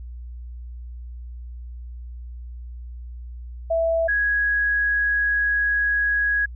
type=tone pair in turn; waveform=sine; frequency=659.3 / 1661.3 Hz; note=E5 / G#6; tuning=0 / 0 cents; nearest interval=octave + major third; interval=1600 cents; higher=second; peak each=-18 dBFS; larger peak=neither; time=3.7-4.08 / 4.08-6.46 s; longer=second; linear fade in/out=10 ms; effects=added 60 Hz sine -33 dBFS peak until 6.55 s